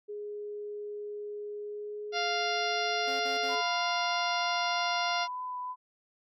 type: tone with pitch glide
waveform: sine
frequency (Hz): 415.3 to 428.5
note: G#4 to A4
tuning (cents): 0 to -46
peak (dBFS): -36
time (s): 0.08-3.62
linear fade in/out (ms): 20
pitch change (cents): +54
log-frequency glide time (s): 1.62-3.35
type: harmonic tone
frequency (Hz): 698.5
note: F5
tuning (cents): 0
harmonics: 1 / 2 / 3 / 4 / 5 / 6 / 7 / 8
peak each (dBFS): -32 / -35 / -37 / -38 / -39 / -40 / -40 / -41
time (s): 2.12-5.28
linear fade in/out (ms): 50
type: tone bursts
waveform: 20% pulse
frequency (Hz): 267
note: C4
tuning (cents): +35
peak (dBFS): -37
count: 3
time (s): 3.07-3.556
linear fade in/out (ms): 10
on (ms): 130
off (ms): 48
type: tone with vibrato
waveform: sine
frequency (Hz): 1000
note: B5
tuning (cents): +21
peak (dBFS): -34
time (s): 3.48-5.76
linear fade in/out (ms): 50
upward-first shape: triangle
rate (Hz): 3.2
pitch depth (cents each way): 12
effects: none